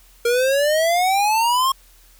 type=exponential sweep; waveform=square; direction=up; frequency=466.2 to 1088 Hz; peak=-16 dBFS; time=0.25-1.72 s; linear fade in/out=5 ms; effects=added 41 Hz sine -50 dBFS peak until 2.19 s + white hiss -53 dBFS RMS until 2.19 s